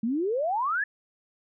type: exponential sweep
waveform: sine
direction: up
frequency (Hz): 213.5 to 1773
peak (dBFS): -24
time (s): 0.03-0.84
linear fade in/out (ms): 5
effects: none